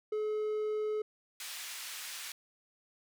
triangle tone, 427.4 Hz, G#4, 50 cents sharp, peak -29 dBFS, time 0.12-1.02 s, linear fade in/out 5 ms
pink band-pass noise, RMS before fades -43 dBFS, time 1.4-2.32 s, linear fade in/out 2 ms, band 2000 to 15000 Hz, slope 12 dB/octave
effects none

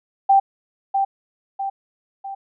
sine tone with echo, 784 Hz, G5, in tune, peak -10 dBFS, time 0.29-0.4 s, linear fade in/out 10 ms, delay 650 ms, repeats 3, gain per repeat -6 dB, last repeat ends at 2.35 s, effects none

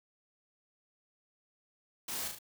white noise with echo, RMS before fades -39 dBFS, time 2.08-2.28 s, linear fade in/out 5 ms, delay 36 ms, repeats 3, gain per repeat -4 dB, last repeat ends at 2.388 s, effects none

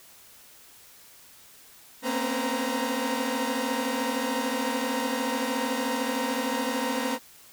sawtooth tone cluster, 232.7 / 258.7 / 272.2 / 507 / 934 Hz, A#3 / C4 / C#4 / B4 / A#5, -3 / -19 / -31 / +45 / +3 cents, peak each -29 dBFS, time 2.02-7.19 s, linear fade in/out 50 ms, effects white hiss -52 dBFS RMS until 7.52 s

